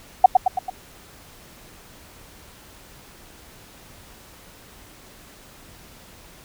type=tone with echo; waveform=sine; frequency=749 Hz; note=F#5; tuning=21 cents sharp; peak=-3 dBFS; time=0.24-0.26 s; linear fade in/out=5 ms; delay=110 ms; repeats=4; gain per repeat=-5 dB; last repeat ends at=0.7 s; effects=pink hiss -47 dBFS RMS until 6.44 s